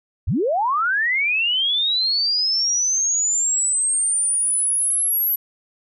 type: linear sweep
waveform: sine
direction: up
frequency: 52 to 11830 Hz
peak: -17 dBFS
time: 0.27-5.36 s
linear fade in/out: 10 ms
effects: none